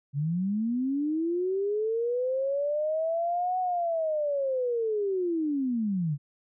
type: linear two-way sweep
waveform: sine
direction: up then down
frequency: 135.4 to 743 to 136.3 Hz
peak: -25 dBFS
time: 0.13-6.18 s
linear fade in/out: 50 ms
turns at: 3.59 s
effects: none